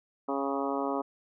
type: harmonic tone with a mistuned harmonic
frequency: 138.59 Hz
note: C#3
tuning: in tune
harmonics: 2 / 3 / 4 / 5 / 6 / 7 / 8 / 9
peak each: -33 / -35 / -36 / -37 / -38 / -38 / -39 / -40 dBFS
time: 0.28-1.02 s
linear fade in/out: 10 ms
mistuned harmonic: 6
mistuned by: -25 cents
effects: none